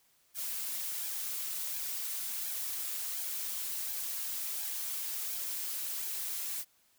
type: noise with flanger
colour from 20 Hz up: blue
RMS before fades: -37 dBFS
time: 0.34-6.65 s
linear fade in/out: 50 ms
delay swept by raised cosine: 1.2 to 6.7 ms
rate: 1.4 Hz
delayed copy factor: +0.55
effects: white hiss -69 dBFS RMS until 6.98 s

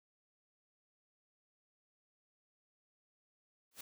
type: noise with exponential growth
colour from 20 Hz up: white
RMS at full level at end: -42 dBFS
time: 3.71-3.81 s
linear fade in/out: 5 ms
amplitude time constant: 20 ms
effects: none

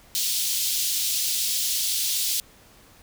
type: high-pass noise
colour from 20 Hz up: pink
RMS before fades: -25 dBFS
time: 0.15-2.4 s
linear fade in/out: 0 ms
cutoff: 3500 Hz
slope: 24 dB/octave
effects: pink hiss -53 dBFS RMS until 3.02 s

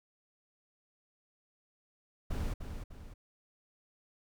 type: noise with echo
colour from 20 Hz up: brown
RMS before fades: -34 dBFS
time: 2.3-2.54 s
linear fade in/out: 10 ms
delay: 300 ms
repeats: 2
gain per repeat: -7 dB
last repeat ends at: 3.14 s
effects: none

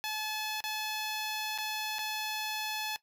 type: tone with dropouts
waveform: 10% pulse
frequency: 860 Hz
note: A5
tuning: 40 cents flat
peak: -25 dBFS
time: 0.04-2.96 s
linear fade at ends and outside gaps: 0 ms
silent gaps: 0.605-0.64 / 1.578-1.585 / 1.985-1.991 s
effects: noise-tail reverb RT60 0.1 s tail -17 dB re dry

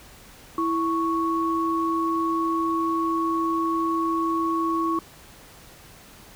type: tone pair together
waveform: sine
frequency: 329.6 / 1108.6 Hz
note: E4 / C#6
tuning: 0 / 0 cents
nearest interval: octave + major sixth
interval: 2100 cents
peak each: -24 dBFS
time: 0.58-4.99 s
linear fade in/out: 2 ms
effects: pink hiss -48 dBFS RMS until 6.35 s

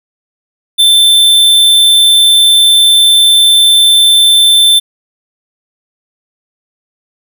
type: tone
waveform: square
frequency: 3545 Hz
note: A7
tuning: 12 cents sharp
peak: -4 dBFS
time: 0.78-4.8 s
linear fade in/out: 20 ms
effects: none

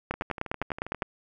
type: two click trains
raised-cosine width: 0.5 ms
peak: -12 / -22 dBFS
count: 10 / 12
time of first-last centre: 0.11-1.022 / 0.14-1.027 s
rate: 9.87 / 12.4 Hz
effects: none

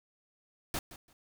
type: noise with echo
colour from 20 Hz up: pink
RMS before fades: -34 dBFS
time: 0.74-0.79 s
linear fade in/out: 2 ms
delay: 170 ms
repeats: 2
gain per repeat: -15 dB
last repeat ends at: 1.13 s
effects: none

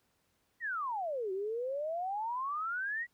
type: exponential two-way sweep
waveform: sine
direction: down then up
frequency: 1962 to 370 to 1962 Hz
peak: -33 dBFS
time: 0.6-3.07 s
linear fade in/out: 50 ms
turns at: 1.32 s
effects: pink hiss -75 dBFS RMS until 3.13 s + high-pass 60 Hz 12 dB/octave

